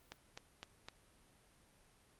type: click train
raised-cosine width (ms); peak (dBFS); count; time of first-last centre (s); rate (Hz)
0.2; -29; 4; 0.12-0.885; 3.92
effects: pink hiss -68 dBFS RMS until 2.19 s + Opus 32 kbps